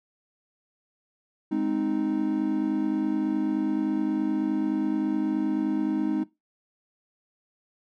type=chord; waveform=triangle; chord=Ab major; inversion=none; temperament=equal; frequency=207.7 / 261.6 / 311.1 Hz; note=Ab3 / C4 / Eb4; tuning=0 / 0 / 0 cents; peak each=-28 / -27 / -24 dBFS; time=1.51-6.24 s; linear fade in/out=10 ms; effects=noise-tail reverb RT60 0.2 s tail -19 dB re dry